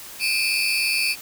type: tone cluster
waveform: 35% pulse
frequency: 2389 / 2486 / 2626 / 4521 Hz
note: D7 / D#7 / E7 / C#8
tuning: +29 / -2 / -7 / +33 cents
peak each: -24 dBFS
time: 0.19-1.16 s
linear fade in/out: 50 ms
effects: white hiss -39 dBFS RMS until 1.21 s